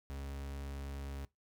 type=tone; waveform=40% pulse; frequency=69.3 Hz; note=C#2; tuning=in tune; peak=-40 dBFS; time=0.1-1.25 s; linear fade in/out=0 ms; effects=noise-tail reverb RT60 0.2 s tail -22 dB re dry